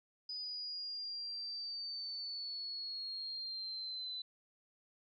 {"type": "linear sweep", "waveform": "sine", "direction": "down", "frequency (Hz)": [4978, 4000], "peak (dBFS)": -40, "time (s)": [0.29, 4.22], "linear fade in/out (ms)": 5, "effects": []}